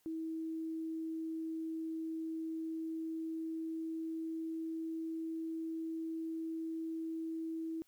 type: tone with pitch glide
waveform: sine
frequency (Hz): 322.5 to 324.6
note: E4 to E4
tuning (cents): -38 to -27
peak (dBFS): -37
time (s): 0.06-7.82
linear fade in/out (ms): 0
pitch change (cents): +11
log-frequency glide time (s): 2.47-5.23
effects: white hiss -73 dBFS RMS until 7.87 s